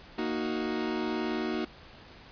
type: chord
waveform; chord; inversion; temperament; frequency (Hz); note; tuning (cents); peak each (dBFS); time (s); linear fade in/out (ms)
40% pulse; D# minor; second; equal; 233.1 / 311.1 / 370; A#3 / D#4 / F#4; 0 / 0 / 0; -33; 0.18-1.65; 5
effects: pink hiss -51 dBFS RMS until 2.31 s + resampled to 11025 Hz